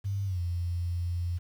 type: tone with pitch glide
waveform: sine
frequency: 98.9 to 87.1 Hz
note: G2 to F2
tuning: +16 to -4 cents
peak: -28 dBFS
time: 0.04-1.39 s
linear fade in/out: 20 ms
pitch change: -220 cents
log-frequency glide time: 0.25-0.4 s
effects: 9-bit